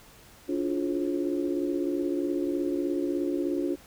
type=tone cluster; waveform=sine; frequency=288.1 / 334.9 / 351.3 / 423.2 / 539 Hz; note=D4 / E4 / F4 / G#4 / C#5; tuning=-33 / +27 / +10 / +33 / -49 cents; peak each=-29 / -38 / -29 / -38 / -38 dBFS; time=0.48-3.76 s; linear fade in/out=20 ms; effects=pink hiss -53 dBFS RMS until 3.86 s